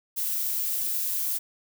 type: noise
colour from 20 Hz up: violet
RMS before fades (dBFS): -28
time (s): 0.16-1.39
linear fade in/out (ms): 20
effects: none